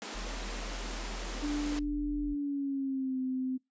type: high-pass noise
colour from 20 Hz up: pink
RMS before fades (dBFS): -41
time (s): 0.02-1.79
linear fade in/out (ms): 0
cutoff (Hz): 180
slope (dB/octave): 96
type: tone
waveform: sine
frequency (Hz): 41.88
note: E1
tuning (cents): +28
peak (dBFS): -37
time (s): 0.14-2.35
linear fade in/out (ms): 20
type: tone with pitch glide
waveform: sine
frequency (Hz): 293.5 to 258.5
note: D4 to C4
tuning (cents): -1 to -21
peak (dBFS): -30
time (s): 1.42-3.58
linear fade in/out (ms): 20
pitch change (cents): -220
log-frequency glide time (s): 2.23-3.19
effects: noise-tail reverb RT60 0.2 s tail -23 dB re dry + resampled to 16000 Hz